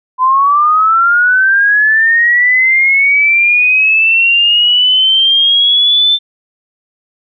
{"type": "linear sweep", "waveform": "sine", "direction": "up", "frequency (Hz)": [1009, 3560], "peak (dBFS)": -6, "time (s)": [0.18, 6.19], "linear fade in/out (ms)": 50, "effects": []}